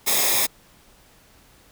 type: noise with comb filter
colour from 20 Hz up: white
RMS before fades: -20 dBFS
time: 0.06-0.47 s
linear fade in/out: 20 ms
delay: 0.68 ms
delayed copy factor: -0.7
effects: pink hiss -54 dBFS RMS until 1.71 s